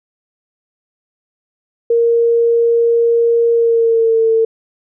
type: tone with pitch glide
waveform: sine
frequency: 466.2 to 450.3 Hz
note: A#4 to A4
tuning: 0 to +40 cents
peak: -9 dBFS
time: 1.9-4.45 s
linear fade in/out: 5 ms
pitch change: -60 cents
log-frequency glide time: 3.52-4.2 s
effects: none